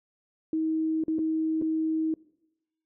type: tone with dropouts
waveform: sine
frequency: 317.8 Hz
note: D#4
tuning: 37 cents sharp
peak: -24 dBFS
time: 0.53-2.14 s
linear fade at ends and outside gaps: 2 ms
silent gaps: 1.038-1.081 / 1.185-1.19 / 1.615-1.621 s
effects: noise-tail reverb RT60 0.9 s tail -22 dB re dry